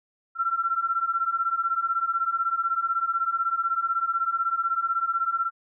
sine beating tone pair, 1345 / 1361 Hz, E6 / F6, +34 / -45 cents, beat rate 16 Hz, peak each -27 / -25 dBFS, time 0.35-5.51 s, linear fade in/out 50 ms, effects none

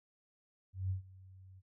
sine tone with ADSR envelope, 94.2 Hz, F#2, 32 cents sharp, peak -31 dBFS, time 0.73-1.62 s, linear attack 170 ms, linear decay 120 ms, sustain -22 dB, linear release 38 ms, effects none

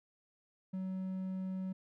triangle tone, 187.9 Hz, F#3, 27 cents sharp, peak -34 dBFS, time 0.73-1.73 s, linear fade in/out 10 ms, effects none

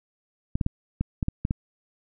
clicks, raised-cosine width 5 ms, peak -12 dBFS, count 8, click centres 0.555 / 0.612 / 0.664 / 1.01 / 1.228 / 1.284 / 1.451 / 1.509 s, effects none

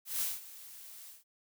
blue noise with ADSR envelope, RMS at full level -32 dBFS, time 0.05-1.24 s, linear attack 160 ms, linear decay 190 ms, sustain -18 dB, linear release 150 ms, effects none

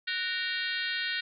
harmonic tone with a mistuned harmonic, 463.6 Hz, A#4, 10 cents flat, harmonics 3 / 4 / 5 / 6 / 7 / 8 / 9 / 10, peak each -36 / -34 / -40 / -39 / -39 / -38 / -39 / -46 dBFS, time 0.07-1.21 s, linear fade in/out 10 ms, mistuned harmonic 3, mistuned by +110 cents, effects none

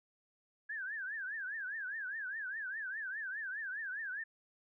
sine tone with vibrato, 1642 Hz, G#6, 20 cents flat, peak -38 dBFS, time 0.69-4.24 s, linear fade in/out 10 ms, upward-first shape triangle, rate 4.9 Hz, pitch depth 210 cents each way, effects none

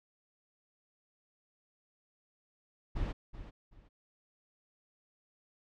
brown noise with echo, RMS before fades -33 dBFS, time 2.95-3.13 s, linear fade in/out 20 ms, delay 380 ms, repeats 2, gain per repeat -12 dB, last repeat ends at 3.89 s, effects low-pass 4000 Hz 12 dB/octave

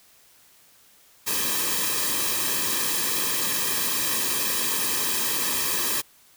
white noise with comb filter, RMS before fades -25 dBFS, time 1.26-6.02 s, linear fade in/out 20 ms, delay 1.4 ms, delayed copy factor -0.8, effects white hiss -56 dBFS RMS until 6.36 s

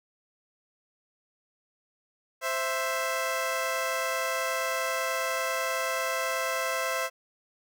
15% pulse tone pair together, 523.3 / 661.7 Hz, C5 / E5, 0 / +6 cents, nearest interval major third, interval 406 cents, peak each -24 dBFS, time 2.41-7.1 s, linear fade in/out 50 ms, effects none

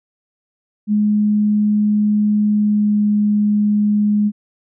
sine tone with pitch glide, 209.6 to 208.4 Hz, G#3 to G#3, +16 to +6 cents, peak -12 dBFS, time 0.87-4.32 s, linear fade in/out 50 ms, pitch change -10 cents, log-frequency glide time 2.52-3.02 s, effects none

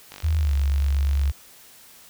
click train, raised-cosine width 0.2 ms, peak -21 dBFS, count 58, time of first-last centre 0.12-1.298 s, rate 48.4 Hz
sine tone with pitch glide, 79.1 to 70.06 Hz, D#2 to C#2, +29 to +19 cents, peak -18 dBFS, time 0.23-1.32 s, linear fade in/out 20 ms, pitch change -210 cents, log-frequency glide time 0.37-0.53 s
effects white hiss -49 dBFS RMS until 2.09 s

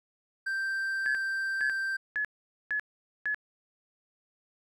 triangle tone, 1569 Hz, G6, 1 cent sharp, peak -27 dBFS, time 0.46-1.97 s, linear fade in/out 10 ms
sine tone bursts, 1703 Hz, G#6, 43 cents sharp, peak -27 dBFS, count 5, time 1.06-3.345 s, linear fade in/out 0 ms, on 89 ms, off 460 ms
effects none

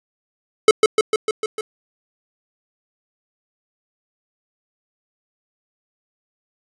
square tone with echo, 433.4 Hz, A4, 26 cents flat, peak -6 dBFS, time 0.68-0.71 s, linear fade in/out 2 ms, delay 150 ms, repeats 6, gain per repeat -3 dB, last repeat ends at 1.61 s, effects resampled to 22050 Hz + 7-bit

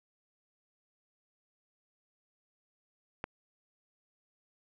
click, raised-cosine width 0.5 ms, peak -20 dBFS, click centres 3.241 s, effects none

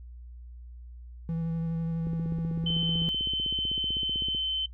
triangle tone with vibrato, 164.81 Hz, E3, in tune, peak -26 dBFS, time 1.29-3.09 s, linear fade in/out 0 ms, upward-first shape sine, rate 12 Hz, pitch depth 15 cents each way
click train, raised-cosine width 3 ms, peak -26 dBFS, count 37, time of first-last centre 2.07-4.348 s, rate 15.8 Hz
sine tone, 3071 Hz, G7, 36 cents flat, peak -27 dBFS, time 2.66-4.66 s, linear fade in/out 5 ms
effects noise-tail reverb RT60 0.1 s tail -21 dB re dry + added 60 Hz sine -42 dBFS peak until 4.73 s

